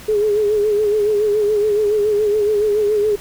sine tone with vibrato, 419.6 Hz, G#4, 18 cents sharp, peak -13 dBFS, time 0.08-3.16 s, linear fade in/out 10 ms, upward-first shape sine, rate 7.1 Hz, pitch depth 55 cents each way, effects pink hiss -38 dBFS RMS until 3.2 s

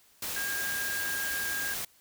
sine tone in noise, 1618 Hz, G#6, 46 cents flat, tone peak -32 dBFS, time 0.36-1.74 s, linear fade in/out 5 ms, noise white, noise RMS -35 dBFS, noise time 0.22-1.85 s, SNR 0 dB, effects white hiss -62 dBFS RMS until 2 s

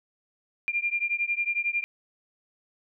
sine beating tone pair, 2389 / 2400 Hz, D7 / D7, +29 / +37 cents, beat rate 11 Hz, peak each -28 / -28 dBFS, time 0.68-1.84 s, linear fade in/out 0 ms, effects none

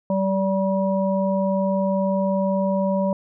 harmonic tone, 192.7 Hz, G3, 29 cents flat, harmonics 1 / 3 / 5, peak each -21 / -22 / -29 dBFS, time 0.1-3.13 s, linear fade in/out 2 ms, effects none

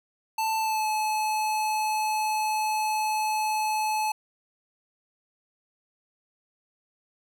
square tone with pitch glide, 883 to 860.8 Hz, A5 to A5, +6 to -38 cents, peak -25 dBFS, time 0.38-4.12 s, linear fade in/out 5 ms, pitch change -44 cents, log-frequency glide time 0.59-0.87 s, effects none

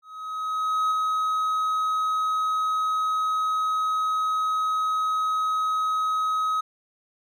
triangle tone with ADSR envelope, 1270 Hz, D#6, 35 cents sharp, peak -18 dBFS, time 0.02-6.61 s, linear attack 890 ms, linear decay 12 ms, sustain -2 dB, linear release 9 ms, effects none

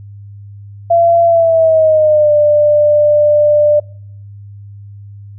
sine tone with pitch glide, 679 to 594.5 Hz, F5 to D5, -49 to +21 cents, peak -6 dBFS, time 0.9-3.8 s, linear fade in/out 10 ms, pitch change -230 cents, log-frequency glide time 1.25-2.32 s, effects noise-tail reverb RT60 0.6 s tail -24 dB re dry + added 101 Hz sine -30 dBFS peak until 5.38 s

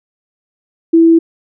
sine tone, 330 Hz, E4, 2 cents sharp, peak -4 dBFS, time 0.93-1.19 s, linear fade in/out 10 ms, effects none

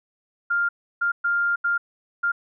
sine tone bursts at uneven times, 1400 Hz, F6, 4 cents sharp, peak -19 dBFS, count 5, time 0.5-0.69 / 1.01-1.12 / 1.24-1.56 / 1.64-1.78 / 2.23-2.32 s, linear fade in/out 10 ms, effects none

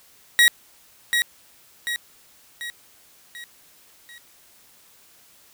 30% pulse tone with echo, 1903 Hz, A#6, 35 cents sharp, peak -9 dBFS, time 0.39-0.48 s, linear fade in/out 0 ms, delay 740 ms, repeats 5, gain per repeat -6 dB, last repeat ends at 4.18 s, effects white hiss -54 dBFS RMS until 5.53 s

